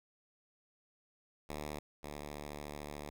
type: tone pair in turn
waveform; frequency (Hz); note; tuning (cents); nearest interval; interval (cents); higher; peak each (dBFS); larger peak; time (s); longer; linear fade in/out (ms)
5% pulse; 74.7 / 73.67; D2 / D2; +30 / +6; unison; 24; first; -29 / -32; first; 1.49-1.79 / 2.03-3.1; second; 5
effects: none